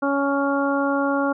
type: harmonic tone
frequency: 279.2 Hz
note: C#4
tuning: 13 cents sharp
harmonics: 1 / 2 / 3 / 4 / 5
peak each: -22 / -24 / -28 / -28 / -27 dBFS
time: 0.02-1.33 s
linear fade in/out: 10 ms
effects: none